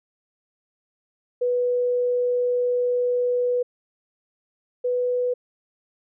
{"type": "tone pair in turn", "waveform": "sine", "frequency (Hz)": [491.8, 494.5], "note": ["B4", "B4"], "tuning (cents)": [-7, 2], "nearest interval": "unison", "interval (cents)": 9, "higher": "second", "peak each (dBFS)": [-19, -20], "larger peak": "first", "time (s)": [[1.41, 3.63], [4.84, 5.34]], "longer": "first", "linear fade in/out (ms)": 10, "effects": []}